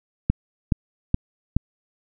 click train, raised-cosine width 5 ms, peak -5 dBFS, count 4, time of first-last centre 0.3-1.566 s, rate 2.37 Hz, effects none

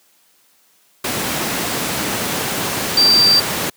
sine tone in noise, 4682 Hz, D8, 6 cents flat, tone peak -9 dBFS, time 2.97-3.4 s, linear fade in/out 5 ms, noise pink, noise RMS -20 dBFS, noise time 1.04-3.7 s, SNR +8 dB, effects white hiss -56 dBFS RMS until 3.76 s + high-pass 150 Hz 12 dB/octave

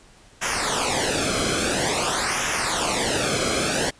pink noise with flanger, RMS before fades -23 dBFS, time 0.41-3.91 s, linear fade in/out 20 ms, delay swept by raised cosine 0.23 to 1.1 ms, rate 0.49 Hz, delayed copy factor -0.8, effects pink hiss -52 dBFS RMS until 3.99 s + resampled to 22050 Hz

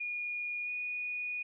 sine tone with pitch glide, 2438 to 2463 Hz, D#7 to D#7, -36 to -18 cents, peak -34 dBFS, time 0-1.43 s, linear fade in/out 10 ms, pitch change +18 cents, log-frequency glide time 0.64-0.69 s, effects none

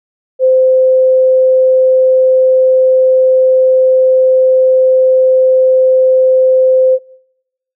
sine tone, 518 Hz, C5, 17 cents flat, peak -5 dBFS, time 0.39-6.99 s, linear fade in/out 50 ms, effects noise-tail reverb RT60 1.0 s tail -26 dB re dry

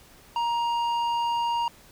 sine tone with tanh clipping, 940 Hz, A#5, 14 cents sharp, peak -25 dBFS, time 0.36-1.68 s, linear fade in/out 2 ms, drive 10 dB, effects pink hiss -53 dBFS RMS until 1.91 s

